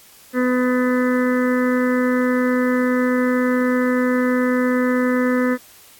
harmonic tone, 250.9 Hz, B3, 28 cents sharp, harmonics 1 / 2 / 4 / 5 / 6 / 7 / 8, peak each -17 / -21 / -32 / -29 / -32 / -28 / -32 dBFS, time 0.33-5.58 s, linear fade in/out 50 ms, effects white hiss -47 dBFS RMS until 5.99 s + AAC 64 kbps

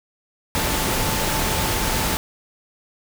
sine tone in noise, 880 Hz, A5, in tune, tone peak -31 dBFS, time 0.55-2.17 s, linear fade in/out 0 ms, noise pink, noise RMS -22 dBFS, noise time 0.55-2.17 s, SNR -12 dB, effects none

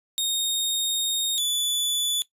sawtooth tone pair in turn, 3706 / 3466 Hz, A#7 / A7, -11 / -27 cents, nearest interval minor second, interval 116 cents, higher first, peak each -19 dBFS, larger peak neither, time 0.18-1.38 / 1.38-2.22 s, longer first, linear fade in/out 0 ms, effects noise-tail reverb RT60 0.1 s tail -17 dB re dry + resampled to 32000 Hz

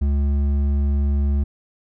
sine tone with hard clipping, 70.7 Hz, C#2, 35 cents sharp, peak -18 dBFS, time 0.01-1.44 s, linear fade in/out 10 ms, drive 7 dB, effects none

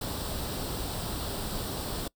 pink noise with comb filter, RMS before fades -34 dBFS, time 0.01-2.08 s, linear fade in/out 5 ms, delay 0.23 ms, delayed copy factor +0.6, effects noise-tail reverb RT60 0.1 s tail -24 dB re dry

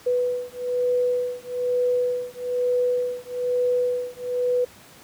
sine beating tone pair, 493.9 / 495 Hz, B4 / B4, 0 / +4 cents, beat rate 1.1 Hz, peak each -24 dBFS, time 0.06-4.65 s, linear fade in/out 10 ms, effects pink hiss -48 dBFS RMS until 5.03 s + high-pass 100 Hz 12 dB/octave

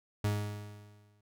40% pulse tone with exponential decay, 103.83 Hz, G#2, in tune, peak -26 dBFS, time 0.24-1.21 s, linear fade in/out 5 ms, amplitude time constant 210 ms, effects none

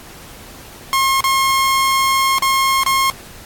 sawtooth tone with dropouts, 1074 Hz, C6, 45 cents sharp, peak -9 dBFS, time 0.93-3.1 s, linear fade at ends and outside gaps 0 ms, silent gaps 1.206-1.241 / 2.384-2.423 / 2.834-2.863 s, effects pink hiss -38 dBFS RMS until 3.45 s + AAC 64 kbps

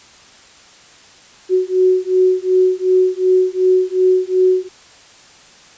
sine beating tone pair, 369.1 / 371.8 Hz, F#4 / F#4, -4 / +8 cents, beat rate 2.7 Hz, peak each -14 dBFS, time 1.49-4.69 s, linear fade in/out 50 ms, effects white hiss -44 dBFS RMS until 5.77 s + resampled to 16000 Hz

